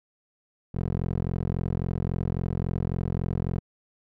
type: tone with band-pass filter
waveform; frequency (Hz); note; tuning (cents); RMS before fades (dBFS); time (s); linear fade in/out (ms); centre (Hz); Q
15% pulse; 43.65; F1; 0; -28; 0.74-3.6; 10; 180; 0.66
effects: none